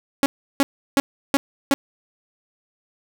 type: tone bursts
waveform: sawtooth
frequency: 277.2 Hz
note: C#4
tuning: in tune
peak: -10 dBFS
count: 5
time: 0.23-1.74 s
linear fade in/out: 0 ms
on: 30 ms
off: 340 ms
effects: none